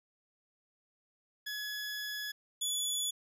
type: tone pair in turn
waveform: 20% pulse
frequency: 1692 / 3427 Hz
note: G#6 / A7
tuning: +32 / -46 cents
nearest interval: octave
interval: 1222 cents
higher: second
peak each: -32 / -26 dBFS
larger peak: second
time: 1.46-2.32 / 2.61-3.11 s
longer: first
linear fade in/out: 10 ms
effects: none